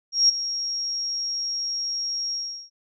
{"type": "tone with ADSR envelope", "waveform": "sine", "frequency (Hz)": 5588, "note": "F8", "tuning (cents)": 0, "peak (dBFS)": -12, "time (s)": [0.12, 2.7], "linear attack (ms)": 170, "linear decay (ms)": 12, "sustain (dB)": -13, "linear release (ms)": 370, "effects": []}